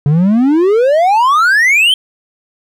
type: exponential sweep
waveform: triangle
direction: up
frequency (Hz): 138.9 to 3188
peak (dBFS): -5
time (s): 0.06-1.94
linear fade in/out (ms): 2
effects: none